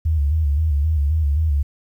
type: tone with vibrato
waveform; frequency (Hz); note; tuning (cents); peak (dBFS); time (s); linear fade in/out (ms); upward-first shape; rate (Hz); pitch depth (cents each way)
sine; 75.3; D2; +44; -15; 0.05-1.63; 10; square; 3.8; 91
effects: 9-bit